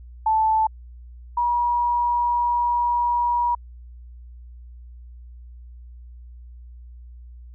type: tone pair in turn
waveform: sine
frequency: 877 / 960 Hz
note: A5 / B5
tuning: -6 / -49 cents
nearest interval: major second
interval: 157 cents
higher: second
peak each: -16 / -18 dBFS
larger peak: first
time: 0.26-0.67 / 1.37-3.55 s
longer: second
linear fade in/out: 5 ms
effects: added 60 Hz sine -39 dBFS peak until 7.54 s